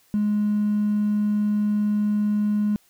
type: tone with hard clipping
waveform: triangle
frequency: 208.8 Hz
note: G#3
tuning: 10 cents sharp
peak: -19 dBFS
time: 0.14-2.76 s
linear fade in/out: 0 ms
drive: 3 dB
effects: white hiss -60 dBFS RMS until 2.89 s